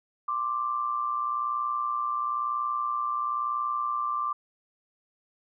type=tone pair together; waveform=sine; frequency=1053.7 / 1174.7 Hz; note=C6 / D6; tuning=+12 / 0 cents; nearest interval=major second; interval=188 cents; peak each=-33 / -27 dBFS; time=0.28-4.33 s; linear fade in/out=5 ms; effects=none